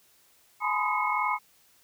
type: tone cluster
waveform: sine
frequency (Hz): 846 / 992 / 1034 / 1246 / 2179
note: G#5 / B5 / C6 / D#6 / C#7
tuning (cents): +32 / +7 / -21 / +2 / -30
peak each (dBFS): -31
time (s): 0.6-1.39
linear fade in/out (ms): 50
effects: white hiss -62 dBFS RMS until 1.83 s